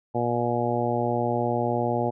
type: harmonic tone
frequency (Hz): 119.8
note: A#2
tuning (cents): +48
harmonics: 1 / 2 / 3 / 4 / 5 / 6 / 7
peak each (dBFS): -30 / -30 / -30 / -30 / -30 / -30 / -30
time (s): 0.14-2.11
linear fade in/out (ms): 20
effects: none